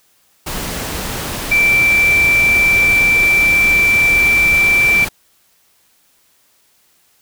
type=tone in noise; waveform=sine; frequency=2340 Hz; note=D7; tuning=7 cents flat; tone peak=-9 dBFS; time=1.51-5.05 s; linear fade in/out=10 ms; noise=pink; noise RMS=-23 dBFS; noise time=0.46-5.09 s; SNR=+11 dB; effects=white hiss -56 dBFS RMS until 7.21 s